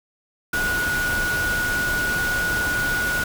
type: tone in noise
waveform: sine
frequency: 1457 Hz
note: F#6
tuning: 27 cents flat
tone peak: -21 dBFS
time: 0.53-3.24 s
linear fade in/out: 5 ms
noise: pink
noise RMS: -28 dBFS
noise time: 0.53-3.24 s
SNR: +4 dB
effects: none